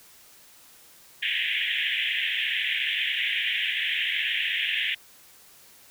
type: band-pass noise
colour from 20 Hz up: white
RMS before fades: -27 dBFS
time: 1.22-4.95 s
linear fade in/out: 10 ms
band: 1700 to 3400 Hz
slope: 96 dB/octave
effects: white hiss -53 dBFS RMS until 5.9 s